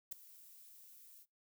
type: noise with ADSR envelope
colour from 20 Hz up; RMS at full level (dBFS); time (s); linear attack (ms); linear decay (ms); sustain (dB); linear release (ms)
violet; -39; 0.11-1.26; 13; 6; -20; 46
effects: noise-tail reverb RT60 0.2 s tail -23 dB re dry